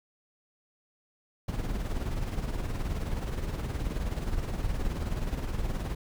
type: noise with tremolo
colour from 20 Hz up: brown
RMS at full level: -29 dBFS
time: 1.48-5.95 s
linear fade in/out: 5 ms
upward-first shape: sine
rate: 19 Hz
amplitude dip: 55%
effects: none